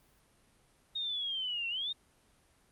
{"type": "linear two-way sweep", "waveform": "sine", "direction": "down then up", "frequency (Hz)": [3736, 2700, 3736], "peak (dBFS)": -33, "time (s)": [0.95, 1.93], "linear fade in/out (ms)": 10, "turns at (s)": 1.68, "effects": ["pink hiss -67 dBFS RMS until 2.71 s", "Opus 32 kbps"]}